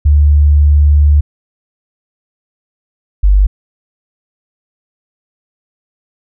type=tone pair in turn; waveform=sine; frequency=73.42 / 49 Hz; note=D2 / G1; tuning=0 / 0 cents; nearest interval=perfect fifth; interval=700 cents; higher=first; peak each=-4 dBFS; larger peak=neither; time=0.05-1.21 / 3.23-3.47 s; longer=first; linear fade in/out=10 ms; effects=none